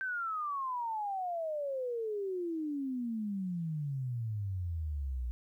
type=exponential sweep; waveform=sine; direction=down; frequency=1568 to 58.6 Hz; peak=-33 dBFS; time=0.01-5.31 s; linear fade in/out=0 ms; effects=12-bit